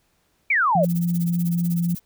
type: exponential sweep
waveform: sine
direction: down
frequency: 2396 to 526 Hz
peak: -16 dBFS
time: 0.5-0.85 s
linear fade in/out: 5 ms
type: tone with vibrato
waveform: sine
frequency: 172.1 Hz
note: F3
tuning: 25 cents flat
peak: -19 dBFS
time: 0.75-1.95 s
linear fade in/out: 5 ms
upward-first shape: triangle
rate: 3.6 Hz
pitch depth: 8 cents each way
type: noise with tremolo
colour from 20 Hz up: violet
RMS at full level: -34 dBFS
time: 0.83-2 s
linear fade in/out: 5 ms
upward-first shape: sine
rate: 16 Hz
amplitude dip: 100%
effects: pink hiss -66 dBFS RMS until 2.05 s